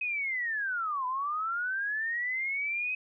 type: linear two-way sweep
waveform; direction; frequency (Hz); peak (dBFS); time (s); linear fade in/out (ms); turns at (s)
sine; down then up; 2540 to 993 to 2540; -29; 0.01-2.95; 5; 1.06
effects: none